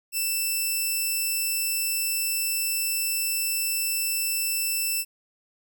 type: tone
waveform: 5% pulse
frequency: 2660 Hz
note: E7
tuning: 15 cents sharp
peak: -15 dBFS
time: 0.12-5.05 s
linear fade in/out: 50 ms
effects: none